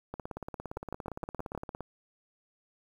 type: two click trains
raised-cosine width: 1 ms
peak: -22 / -24 dBFS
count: 6 / 30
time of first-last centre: 0.77-1.55 / 0.14-1.807 s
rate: 6.41 / 17.4 Hz
effects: 9-bit